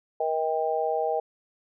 harmonic tone, 158.4 Hz, D#3, 31 cents sharp, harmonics 3 / 4 / 5, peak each -28 / -28 / -28 dBFS, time 0.2-1.2 s, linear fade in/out 5 ms, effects none

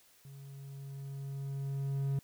triangle tone with level ramp, 137.8 Hz, C#3, 10 cents flat, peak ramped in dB -46 to -27 dBFS, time 0.25-2.19 s, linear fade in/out 2 ms, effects white hiss -64 dBFS RMS until 2.23 s

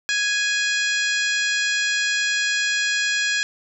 harmonic tone with a mistuned harmonic, 830.6 Hz, G#5, in tune, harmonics 2 / 3 / 4 / 5 / 6 / 7 / 8 / 9, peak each -22 / -26 / -28 / -30 / -32 / -33 / -34 / -35 dBFS, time 0.09-3.43 s, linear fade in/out 0 ms, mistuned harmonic 8, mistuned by +64 cents, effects none

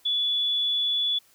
sine tone, 3431 Hz, A7, 44 cents flat, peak -22 dBFS, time 0.05-1.19 s, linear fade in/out 10 ms, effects white hiss -60 dBFS RMS until 1.34 s

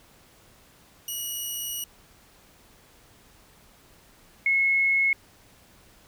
10% pulse / sine tone pair in turn, 2909 / 2179 Hz, F#7 / C#7, -30 / -30 cents, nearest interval perfect fourth, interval 500 cents, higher first, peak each -22 / -19 dBFS, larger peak second, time 1.08-1.84 / 4.46-5.13 s, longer first, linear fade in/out 2 ms, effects pink hiss -56 dBFS RMS until 6.07 s

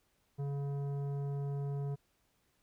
triangle tone with tanh clipping, 140.9 Hz, C#3, 29 cents sharp, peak -36 dBFS, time 0.38-1.96 s, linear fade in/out 20 ms, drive 16 dB, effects pink hiss -75 dBFS RMS until 2.62 s

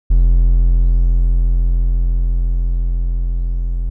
triangle tone with level ramp, 42.96 Hz, F1, 28 cents flat, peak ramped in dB -5 to -14 dBFS, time 0.1-3.9 s, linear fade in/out 10 ms, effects none

